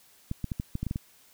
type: clicks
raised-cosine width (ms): 5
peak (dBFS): -18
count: 9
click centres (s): 0.314 / 0.443 / 0.518 / 0.599 / 0.754 / 0.83 / 0.867 / 0.911 / 0.959
effects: white hiss -59 dBFS RMS until 1.33 s